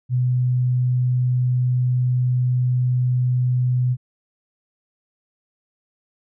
sine tone, 125.3 Hz, B2, 25 cents sharp, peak -16 dBFS, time 0.09-3.97 s, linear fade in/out 50 ms, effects none

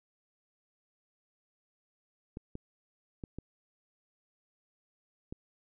clicks, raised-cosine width 3 ms, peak -27 dBFS, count 5, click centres 2.371 / 2.554 / 3.238 / 3.386 / 5.325 s, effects none

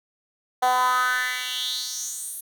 10% pulse tone with high-pass filter sweep, 251.8 Hz, B3, 34 cents sharp, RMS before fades -25 dBFS, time 0.62-2.41 s, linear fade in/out 10 ms, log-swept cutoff 710 to 11000 Hz, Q 4.3, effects none

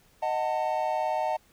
triangle chord, D# diminished, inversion none, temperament equal with one note detuned, 622.3 / 740 / 892.3 Hz, D#5 / F#5 / A5, 0 / 0 / +24 cents, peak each -28 dBFS, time 0.22-1.37 s, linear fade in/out 10 ms, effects pink hiss -62 dBFS RMS until 1.52 s

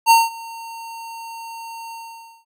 square tone with ADSR envelope, 915 Hz, A#5, 32 cents flat, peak -8 dBFS, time 0.06-2.45 s, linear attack 44 ms, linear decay 190 ms, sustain -24 dB, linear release 530 ms, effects none

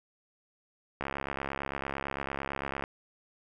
click train, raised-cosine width 0.5 ms, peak -18 dBFS, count 127, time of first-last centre 1.01-2.839 s, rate 68.9 Hz, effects 10-bit

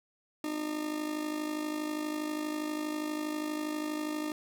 40% pulse tone with amplitude modulation, 304.3 Hz, D#4, 38 cents flat, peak -29 dBFS, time 0.44-4.32 s, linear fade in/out 2 ms, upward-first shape sine, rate 52.4 Hz, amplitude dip 60%, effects none

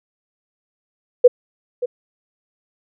sine tone with echo, 492.7 Hz, B4, 4 cents flat, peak -3 dBFS, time 1.24-1.28 s, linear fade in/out 10 ms, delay 580 ms, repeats 1, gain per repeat -15 dB, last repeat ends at 1.86 s, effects none

